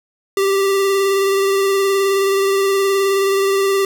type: tone with vibrato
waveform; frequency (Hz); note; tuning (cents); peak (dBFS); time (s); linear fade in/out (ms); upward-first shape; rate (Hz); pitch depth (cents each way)
square; 392; G4; 0; -14; 0.37-3.85; 2; sine; 19; 20
effects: none